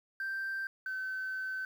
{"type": "tone pair in turn", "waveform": "sine", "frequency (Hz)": [1568, 1529.5], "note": ["G6", "G6"], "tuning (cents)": [0, -43], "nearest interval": "unison", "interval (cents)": 43, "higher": "first", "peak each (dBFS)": [-32, -33], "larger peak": "first", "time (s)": [[0.2, 0.67], [0.86, 1.65]], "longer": "second", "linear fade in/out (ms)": 2, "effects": ["tanh soft clip ceiling -31 dBFS", "10-bit"]}